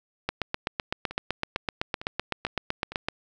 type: two click trains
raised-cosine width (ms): 0.3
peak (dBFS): -21 / -10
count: 5 / 23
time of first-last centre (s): 1.11-2.92 / 0.29-3.085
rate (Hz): 2.21 / 7.87
effects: none